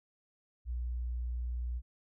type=tone; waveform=sine; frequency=60.4 Hz; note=B1; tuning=38 cents flat; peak=-33 dBFS; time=0.65-1.82 s; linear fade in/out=50 ms; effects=none